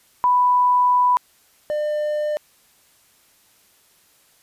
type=tone pair in turn; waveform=sine / triangle; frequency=990 / 600.4 Hz; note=B5 / D5; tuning=+4 / +38 cents; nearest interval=major sixth; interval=866 cents; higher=first; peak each=-13 / -18 dBFS; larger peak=first; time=0.24-1.17 / 1.7-2.37 s; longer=first; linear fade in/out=0 ms; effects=white hiss -57 dBFS RMS until 4.42 s + resampled to 32000 Hz